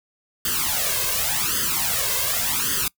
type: noise with flanger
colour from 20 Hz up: white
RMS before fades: -23 dBFS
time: 0.45-2.88 s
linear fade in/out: 2 ms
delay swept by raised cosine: 0.62 to 1.92 ms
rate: 0.88 Hz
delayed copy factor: +1
effects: noise-tail reverb RT60 0.1 s tail -24 dB re dry